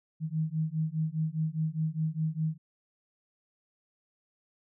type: beating tone pair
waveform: sine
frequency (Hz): 155.56 / 160.46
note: D#3 / E3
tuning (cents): 0 / -46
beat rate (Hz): 4.9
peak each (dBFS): -31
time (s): 0.2-2.58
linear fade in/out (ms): 50
effects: none